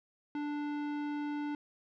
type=tone with tanh clipping; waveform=sine; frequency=293.7 Hz; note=D4; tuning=in tune; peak=-36 dBFS; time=0.35-1.55 s; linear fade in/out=2 ms; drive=17 dB; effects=none